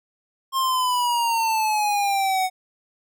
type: exponential sweep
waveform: square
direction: down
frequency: 1071 to 740 Hz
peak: -20 dBFS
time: 0.52-2.5 s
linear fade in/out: 50 ms
effects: none